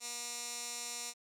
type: tone with band-pass filter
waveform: 15% pulse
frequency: 239.5 Hz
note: A#3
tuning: 47 cents sharp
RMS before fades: -42 dBFS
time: 0-1.14 s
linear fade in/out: 50 ms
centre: 7000 Hz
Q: 1.8
effects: none